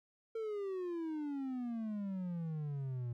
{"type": "exponential sweep", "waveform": "triangle", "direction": "down", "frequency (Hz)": [456.1, 117.5], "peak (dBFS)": -35, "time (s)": [0.35, 3.13], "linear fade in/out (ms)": 5, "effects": []}